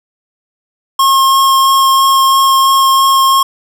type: tone with vibrato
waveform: square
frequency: 1077 Hz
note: C6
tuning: 50 cents sharp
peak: -7 dBFS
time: 0.99-3.43 s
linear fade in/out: 5 ms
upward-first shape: sine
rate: 3 Hz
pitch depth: 8 cents each way
effects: none